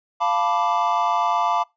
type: chord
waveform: triangle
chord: B half-diminished seventh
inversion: second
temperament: equal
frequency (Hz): 698.5 / 880 / 987.8 / 1174.7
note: F5 / A5 / B5 / D6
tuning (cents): 0 / 0 / 0 / 0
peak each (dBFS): -22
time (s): 0.2-1.64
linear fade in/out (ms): 20
effects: noise-tail reverb RT60 0.2 s tail -23 dB re dry + resampled to 16000 Hz